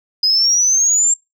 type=exponential sweep; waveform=sine; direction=up; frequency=4978 to 7459 Hz; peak=-10 dBFS; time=0.23-1.14 s; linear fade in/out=5 ms; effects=noise-tail reverb RT60 0.2 s tail -25 dB re dry + tanh soft clip ceiling -6 dBFS